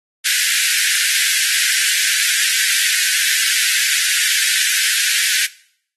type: high-pass noise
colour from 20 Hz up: pink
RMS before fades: -17 dBFS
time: 0.24-5.47 s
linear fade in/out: 20 ms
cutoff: 1500 Hz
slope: 96 dB/octave
effects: noise-tail reverb RT60 0.6 s tail -20 dB re dry + AAC 32 kbps